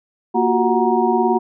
sine tone cluster, 233.8 / 358 / 376.5 / 737 / 941 Hz, A#3 / F4 / F#4 / F#5 / A#5, +5 / +43 / +30 / -7 / +16 cents, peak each -20 dBFS, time 0.34-1.39 s, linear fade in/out 20 ms, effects none

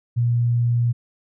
sine tone, 119.3 Hz, A#2, 41 cents sharp, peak -16 dBFS, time 0.16-0.93 s, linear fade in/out 20 ms, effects none

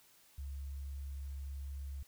sine tone, 69.2 Hz, C#2, 2 cents flat, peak -40 dBFS, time 0.38-2.03 s, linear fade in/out 5 ms, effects white hiss -65 dBFS RMS until 2.07 s

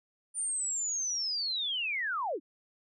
sine linear sweep, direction down, 9230 to 244.4 Hz, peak -30 dBFS, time 0.34-2.4 s, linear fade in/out 50 ms, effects none

